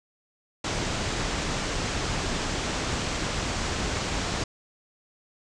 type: low-pass noise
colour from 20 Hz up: pink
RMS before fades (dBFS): -29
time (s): 0.64-4.44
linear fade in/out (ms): 5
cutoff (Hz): 7800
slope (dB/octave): 48
effects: none